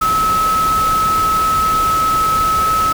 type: tone in noise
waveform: sine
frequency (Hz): 1293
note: E6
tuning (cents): -34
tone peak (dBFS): -12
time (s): 0.01-2.93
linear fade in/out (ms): 10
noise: pink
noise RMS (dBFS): -24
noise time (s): 0.01-2.93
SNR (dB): +9
effects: none